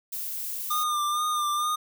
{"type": "noise", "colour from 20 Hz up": "violet", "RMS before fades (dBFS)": -33, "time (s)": [0.12, 0.84], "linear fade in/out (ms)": 10}
{"type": "tone with vibrato", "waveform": "square", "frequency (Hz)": 1206, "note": "D6", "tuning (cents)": 46, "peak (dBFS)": -25, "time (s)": [0.7, 1.76], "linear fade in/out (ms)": 10, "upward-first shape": "sine", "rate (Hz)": 2.2, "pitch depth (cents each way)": 34}
{"effects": []}